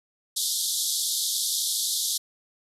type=band-pass noise; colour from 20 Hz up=pink; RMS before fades=-27 dBFS; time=0.36-2.18 s; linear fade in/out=10 ms; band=3400 to 13000 Hz; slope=96 dB/octave; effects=none